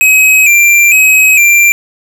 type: tone with vibrato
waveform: square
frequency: 2454 Hz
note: D#7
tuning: 25 cents flat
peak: -4 dBFS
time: 0.01-1.72 s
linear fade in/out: 0 ms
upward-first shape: square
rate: 1.1 Hz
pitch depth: 62 cents each way
effects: none